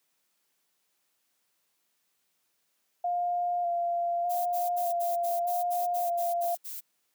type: tone with vibrato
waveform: sine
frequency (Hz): 698.5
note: F5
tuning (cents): 0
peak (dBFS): -26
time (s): 3.04-6.55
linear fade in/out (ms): 5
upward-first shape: square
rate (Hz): 0.83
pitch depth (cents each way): 17
type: noise bursts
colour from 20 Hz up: violet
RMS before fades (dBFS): -39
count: 11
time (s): 4.29-6.81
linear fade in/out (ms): 20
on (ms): 170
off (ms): 65
effects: white hiss -75 dBFS RMS until 7.14 s + high-pass 150 Hz 12 dB/octave